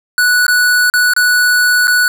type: tone with dropouts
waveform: square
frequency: 1476 Hz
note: F#6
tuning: 5 cents flat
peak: -9 dBFS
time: 0.18-2.08 s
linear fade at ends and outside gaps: 1 ms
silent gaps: 0.466-0.481 / 0.9-0.938 / 1.136-1.164 / 1.872-1.879 s
effects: none